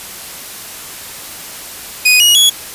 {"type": "tone with pitch steps", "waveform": "sawtooth", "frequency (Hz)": [2489, 2892, 3361], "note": ["D#7", "F#7", "G#7"], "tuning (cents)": [0, -40, 20], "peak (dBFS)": -3, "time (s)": [2.05, 2.5], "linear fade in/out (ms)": 10, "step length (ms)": 150, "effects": ["white hiss -29 dBFS RMS until 2.74 s", "resampled to 32000 Hz"]}